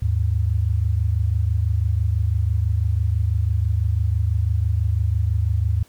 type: tone pair together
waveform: sine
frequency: 77.78 / 103.82 Hz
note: D#2 / G#2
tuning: 0 / 0 cents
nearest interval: perfect fourth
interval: 500 cents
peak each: -20 dBFS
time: 0.02-5.83 s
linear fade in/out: 5 ms
effects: pink hiss -54 dBFS RMS until 5.88 s